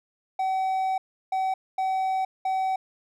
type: tone bursts at uneven times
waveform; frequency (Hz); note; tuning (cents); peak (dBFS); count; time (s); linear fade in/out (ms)
triangle; 760; F#5; +46; -21; 4; 0.39-0.98 / 1.32-1.54 / 1.78-2.25 / 2.45-2.76; 5
effects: none